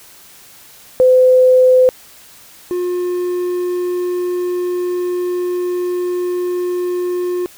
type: tone pair in turn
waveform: sine / triangle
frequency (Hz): 510 / 357.3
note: C5 / F4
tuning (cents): -44 / +40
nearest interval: tritone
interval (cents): 616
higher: first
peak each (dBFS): -6 / -14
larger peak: first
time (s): 1-1.89 / 2.71-7.46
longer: second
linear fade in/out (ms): 0
effects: white hiss -42 dBFS RMS until 7.57 s